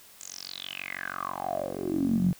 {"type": "tone with band-pass filter sweep", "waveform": "10% pulse", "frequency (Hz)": 46.25, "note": "F#1", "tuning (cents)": 0, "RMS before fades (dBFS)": -31, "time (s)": [0.21, 2.33], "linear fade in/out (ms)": 0, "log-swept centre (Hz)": [7400, 160], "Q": 8.9, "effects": ["white hiss -53 dBFS RMS until 2.39 s"]}